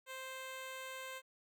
10% pulse tone, 523.3 Hz, C5, in tune, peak -36 dBFS, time 0.06-1.22 s, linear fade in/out 50 ms, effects none

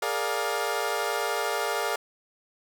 20% pulse chord, Bb dominant seventh, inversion third, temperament equal with one note detuned, 415.3 / 466.2 / 587.3 / 705.8 Hz, Ab4 / Bb4 / D5 / F5, 0 / 0 / 0 / +18 cents, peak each -27 dBFS, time 0.02-1.96 s, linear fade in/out 5 ms, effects none

